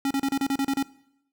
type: tone bursts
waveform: square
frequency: 274.3 Hz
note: C#4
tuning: 18 cents flat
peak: -23 dBFS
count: 9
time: 0.05-0.827 s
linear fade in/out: 2 ms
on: 57 ms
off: 33 ms
effects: noise-tail reverb RT60 0.8 s tail -21 dB re dry